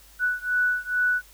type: beating tone pair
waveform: sine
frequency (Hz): 1480 / 1482.3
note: F#6 / F#6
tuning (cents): 0 / +3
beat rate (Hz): 2.3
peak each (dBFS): -24 / -25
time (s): 0.19-1.22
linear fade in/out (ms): 50
effects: added 50 Hz sine -53 dBFS peak until 1.33 s + white hiss -53 dBFS RMS until 1.33 s

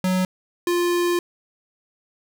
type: tone pair in turn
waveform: square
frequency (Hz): 185 / 349.6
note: F#3 / F4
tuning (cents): 0 / +2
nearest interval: major seventh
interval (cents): 1102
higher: second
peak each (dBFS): -19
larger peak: neither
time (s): 0.04-0.25 / 0.67-1.19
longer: second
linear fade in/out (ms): 2
effects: none

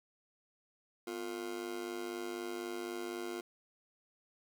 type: tone with amplitude modulation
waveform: 40% pulse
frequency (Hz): 352.6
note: F4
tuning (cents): +17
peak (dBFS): -34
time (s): 1.07-3.41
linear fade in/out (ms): 5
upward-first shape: sine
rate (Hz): 104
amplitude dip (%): 90
effects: 10-bit

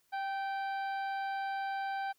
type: harmonic tone with a mistuned harmonic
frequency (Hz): 784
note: G5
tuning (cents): 0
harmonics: 1 / 2 / 3 / 4 / 5 / 6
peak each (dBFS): -34 / -41 / -51 / -56 / -56 / -58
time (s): 0.12-2.13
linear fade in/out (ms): 20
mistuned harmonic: 2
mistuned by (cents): -24
effects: white hiss -73 dBFS RMS until 2.18 s

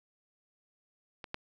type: clicks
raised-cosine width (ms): 0.3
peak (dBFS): -26 / -19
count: 2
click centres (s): 1.242 / 1.344
effects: none

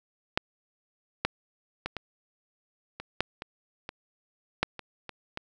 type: clicks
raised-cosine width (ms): 0.3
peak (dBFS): -7 / -8 / -15 / -18 / -21 / -8 / -20 / -20 / -7 / -22 / -22 / -18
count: 12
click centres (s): 0.375 / 1.25 / 1.86 / 1.967 / 3 / 3.206 / 3.421 / 3.891 / 4.63 / 4.793 / 5.093 / 5.374
effects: none

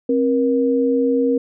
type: tone pair together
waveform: sine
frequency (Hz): 266.4 / 474.6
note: C4 / A#4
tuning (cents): +31 / +31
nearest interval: minor seventh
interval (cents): 1000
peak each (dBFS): -17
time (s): 0.09-1.38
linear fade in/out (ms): 5
effects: none

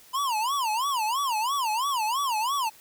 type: tone with vibrato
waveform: square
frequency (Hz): 986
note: B5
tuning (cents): -3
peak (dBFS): -25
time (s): 0.13-2.7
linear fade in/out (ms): 20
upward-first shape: sine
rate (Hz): 3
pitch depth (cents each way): 260
effects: white hiss -53 dBFS RMS until 2.8 s

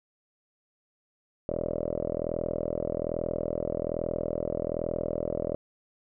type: tone with low-pass filter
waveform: 5% pulse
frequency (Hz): 41.2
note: E1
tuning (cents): 0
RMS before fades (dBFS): -31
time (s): 1.49-5.55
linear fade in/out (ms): 0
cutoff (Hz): 590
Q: 8.1
effects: none

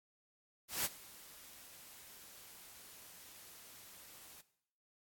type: noise with ADSR envelope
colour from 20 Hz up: white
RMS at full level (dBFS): -34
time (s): 0.68-4.41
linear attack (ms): 170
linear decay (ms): 30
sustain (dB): -22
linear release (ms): 3
effects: noise-tail reverb RT60 0.7 s tail -17 dB re dry + AAC 64 kbps

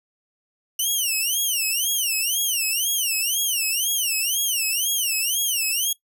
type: tone with vibrato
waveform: 10% pulse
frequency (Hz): 2912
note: F#7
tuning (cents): -28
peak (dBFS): -13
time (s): 0.79-5.93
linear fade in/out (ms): 5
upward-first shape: sine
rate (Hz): 2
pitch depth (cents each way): 220
effects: noise-tail reverb RT60 0.1 s tail -19 dB re dry

